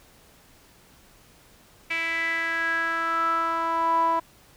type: tone with band-pass filter sweep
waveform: sawtooth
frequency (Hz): 330.3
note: E4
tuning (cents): +4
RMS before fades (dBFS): -25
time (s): 1.9-4.2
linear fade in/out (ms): 10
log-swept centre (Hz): 2300 to 910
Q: 7.1
effects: pink hiss -55 dBFS RMS until 4.56 s